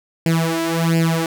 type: tone with flanger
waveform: sawtooth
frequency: 164.81 Hz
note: E3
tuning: in tune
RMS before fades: -18 dBFS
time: 0.26-1.26 s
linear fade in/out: 2 ms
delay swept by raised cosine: 0.4 to 3 ms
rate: 1.4 Hz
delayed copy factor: +0.85
effects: none